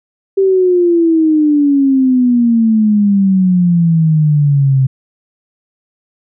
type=exponential sweep; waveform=sine; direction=down; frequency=392 to 130.8 Hz; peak=-7 dBFS; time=0.37-4.87 s; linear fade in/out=10 ms; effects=none